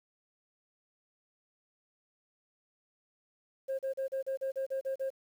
sine tone bursts, 535 Hz, C5, 38 cents sharp, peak -29 dBFS, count 10, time 3.68-5.104 s, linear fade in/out 20 ms, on 110 ms, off 36 ms, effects tanh soft clip ceiling -29 dBFS + 10-bit

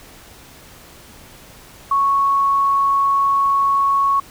sine tone, 1107 Hz, C#6, 3 cents flat, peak -13 dBFS, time 1.91-4.2 s, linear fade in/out 5 ms, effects pink hiss -43 dBFS RMS until 4.3 s

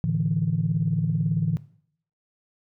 sine chord, A suspended fourth, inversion none, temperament equal, 110 / 146.83 / 164.81 Hz, A2 / D3 / E3, 0 / 0 / 0 cents, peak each -27 / -25 / -24 dBFS, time 0.04-1.57 s, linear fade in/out 0 ms, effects noise-tail reverb RT60 0.6 s tail -18 dB re dry + tanh soft clip ceiling -12 dBFS

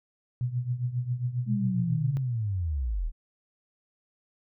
sine tone with tremolo, 123.47 Hz, B2, in tune, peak -23 dBFS, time 0.41-2.17 s, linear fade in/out 0 ms, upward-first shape triangle, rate 7.4 Hz, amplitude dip 85%
sine linear sweep, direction down, 214.4 to 32.68 Hz, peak -26 dBFS, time 1.46-3.12 s, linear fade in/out 50 ms
effects none

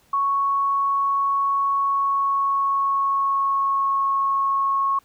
sine tone with pitch glide, 1108.7 to 1096.6 Hz, C#6 to C#6, 0 to -19 cents, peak -18 dBFS, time 0.13-4.99 s, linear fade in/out 5 ms, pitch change -19 cents, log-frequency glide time 1.75-4.04 s, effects pink hiss -59 dBFS RMS until 5.04 s

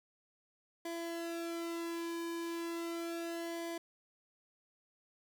sawtooth tone with flanger, 336.4 Hz, E4, 35 cents sharp, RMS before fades -40 dBFS, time 0.85-3.78 s, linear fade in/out 5 ms, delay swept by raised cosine 0.75 to 1.48 ms, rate 0.35 Hz, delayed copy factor -0.75, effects 11-bit

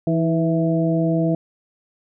harmonic tone with a mistuned harmonic, 164.81 Hz, E3, in tune, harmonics 1 / 2 / 3 / 4, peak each -19 / -21 / -28 / -24 dBFS, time 0.07-1.35 s, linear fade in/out 2 ms, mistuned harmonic 2, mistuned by -34 cents, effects none

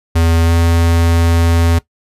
square tone with pitch glide, 82.9 to 84.01 Hz, E2 to E2, +10 to +33 cents, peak -10 dBFS, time 0.15-1.79 s, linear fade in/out 10 ms, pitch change +23 cents, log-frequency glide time 0.44-0.52 s, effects noise-tail reverb RT60 0.1 s tail -17 dB re dry + resampled to 32000 Hz

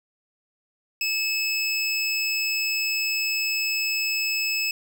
25% pulse tone, 2600 Hz, E7, 24 cents flat, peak -19 dBFS, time 1.01-4.71 s, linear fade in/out 2 ms, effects none

